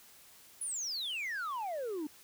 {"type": "exponential sweep", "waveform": "sine", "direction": "down", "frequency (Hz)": [10548, 284.9], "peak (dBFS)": -32, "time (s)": [0.61, 2.07], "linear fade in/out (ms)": 5, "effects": ["tanh soft clip ceiling -34 dBFS", "white hiss -58 dBFS RMS until 2.23 s"]}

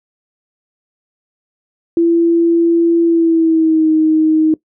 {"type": "tone with pitch glide", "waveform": "sine", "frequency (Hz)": [336.5, 314], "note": ["E4", "D#4"], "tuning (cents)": [36, 16], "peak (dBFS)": -8, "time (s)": [1.97, 4.54], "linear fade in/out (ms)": 2, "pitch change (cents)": -120, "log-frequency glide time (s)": [3.03, 3.9], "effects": ["noise-tail reverb RT60 0.1 s tail -20 dB re dry"]}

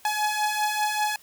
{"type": "beating tone pair", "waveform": "sawtooth", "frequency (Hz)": [842, 847.1], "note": ["G#5", "G#5"], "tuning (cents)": [24, 34], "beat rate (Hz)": 5.1, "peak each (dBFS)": [-25, -21], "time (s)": [0.05, 1.16], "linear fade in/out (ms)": 2, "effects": ["white hiss -54 dBFS RMS until 1.22 s"]}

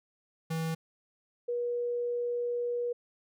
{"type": "tone pair in turn", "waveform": ["square", "sine"], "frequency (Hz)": [162.2, 481.7], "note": ["E3", "B4"], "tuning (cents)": [-28, -43], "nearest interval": "octave + perfect fifth", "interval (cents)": 1885, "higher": "second", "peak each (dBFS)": [-31, -29], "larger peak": "second", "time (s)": [[0.5, 0.75], [1.48, 2.93]], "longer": "second", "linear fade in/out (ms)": 10, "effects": []}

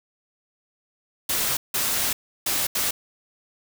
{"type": "noise bursts at uneven times", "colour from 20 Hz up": "white", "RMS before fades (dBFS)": -24, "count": 4, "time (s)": [[1.29, 1.57], [1.74, 2.13], [2.46, 2.67], [2.75, 2.91]], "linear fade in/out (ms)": 5, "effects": []}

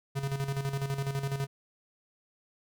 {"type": "tone with tremolo", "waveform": "square", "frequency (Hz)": 137.9, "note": "C#3", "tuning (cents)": -9, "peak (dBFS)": -29, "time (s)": [0.15, 1.47], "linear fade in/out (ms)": 20, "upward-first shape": "square", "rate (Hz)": 12, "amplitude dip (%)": 60, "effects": []}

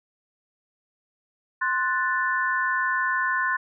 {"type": "chord", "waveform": "sine", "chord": "F# diminished", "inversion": "second", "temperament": "equal", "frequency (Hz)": [1046.5, 1480, 1760], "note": ["C6", "F#6", "A6"], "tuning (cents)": [0, 0, 0], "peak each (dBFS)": -26, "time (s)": [1.61, 3.57], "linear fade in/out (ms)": 10, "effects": []}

